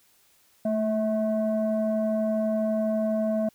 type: tone pair together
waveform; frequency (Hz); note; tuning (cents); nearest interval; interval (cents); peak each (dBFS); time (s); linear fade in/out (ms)
sine; 220 / 647.9; A3 / E5; 0 / -30; octave + perfect fifth; 1870; -24; 0.65-3.49; 5
effects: tanh soft clip ceiling -18 dBFS + white hiss -62 dBFS RMS until 3.54 s